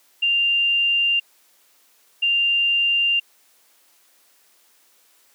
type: tone pair in turn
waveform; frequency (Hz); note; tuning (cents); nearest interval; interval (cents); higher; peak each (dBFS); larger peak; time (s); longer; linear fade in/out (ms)
sine; 2790 / 2790; F7 / F7; -2 / -2; unison; 0; neither; -16; neither; 0.22-1.2 / 2.22-3.2; neither; 10
effects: white hiss -58 dBFS RMS until 5.34 s + high-pass 300 Hz 12 dB/octave